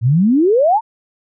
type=exponential sweep; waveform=sine; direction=up; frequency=108.9 to 943 Hz; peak=-9 dBFS; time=0.01-0.81 s; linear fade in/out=50 ms; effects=none